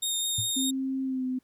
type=tone with vibrato; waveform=20% pulse; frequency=3686 Hz; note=A#7; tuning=20 cents flat; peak=-21 dBFS; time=0.02-0.71 s; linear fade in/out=10 ms; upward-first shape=sine; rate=4.9 Hz; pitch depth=13 cents each way
type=tone with exponential decay; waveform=sine; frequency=112.6 Hz; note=A2; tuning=40 cents sharp; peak=-26 dBFS; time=0.38-0.52 s; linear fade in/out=5 ms; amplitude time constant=30 ms
type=tone with pitch glide; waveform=sine; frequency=265.5 to 256 Hz; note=C4 to C4; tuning=+25 to -38 cents; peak=-27 dBFS; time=0.56-1.39 s; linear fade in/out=10 ms; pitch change=-63 cents; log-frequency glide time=1.03-1.25 s
effects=pink hiss -71 dBFS RMS until 1.43 s + high-pass 60 Hz 12 dB/octave